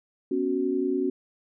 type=chord; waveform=sine; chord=B suspended second; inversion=none; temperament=just; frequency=246.9 / 277.8 / 370.4 Hz; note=B3 / C#4 / F#4; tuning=0 / +4 / +2 cents; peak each=-31 / -27 / -26 dBFS; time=0.31-1.1 s; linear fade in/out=5 ms; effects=none